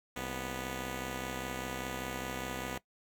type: tone pair together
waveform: 5% pulse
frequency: 65.04 / 246.1 Hz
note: C2 / B3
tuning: -10 / -6 cents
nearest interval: octave + major seventh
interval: 2304 cents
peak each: -28 dBFS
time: 0.16-2.78 s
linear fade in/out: 5 ms
effects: noise-tail reverb RT60 0.1 s tail -19 dB re dry